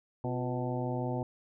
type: harmonic tone with a mistuned harmonic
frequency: 125.4 Hz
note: B2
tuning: 27 cents sharp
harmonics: 1 / 2 / 3 / 4 / 5 / 6 / 7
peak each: -34 / -37 / -39 / -40 / -41 / -42 / -42 dBFS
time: 0.24-1.23 s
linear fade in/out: 2 ms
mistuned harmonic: 3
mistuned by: -90 cents
effects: none